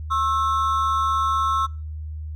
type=ring-modulated tone; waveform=triangle; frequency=1200 Hz; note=D6; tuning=37 cents sharp; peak=-14 dBFS; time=0.1-1.67 s; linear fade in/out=20 ms; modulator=118 Hz; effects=noise-tail reverb RT60 0.4 s tail -26 dB re dry + added 77 Hz sine -29 dBFS peak until 2.35 s